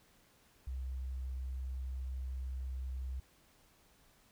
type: tone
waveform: sine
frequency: 64.7 Hz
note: C2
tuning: 19 cents flat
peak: -37 dBFS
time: 0.67-3.2 s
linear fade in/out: 5 ms
effects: pink hiss -67 dBFS RMS until 4.31 s